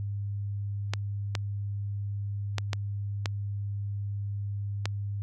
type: clicks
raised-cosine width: 0.2 ms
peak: -12 dBFS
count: 6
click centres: 0.936 / 1.352 / 2.583 / 2.732 / 3.258 / 4.856 s
effects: added 101 Hz sine -30 dBFS peak until 5.22 s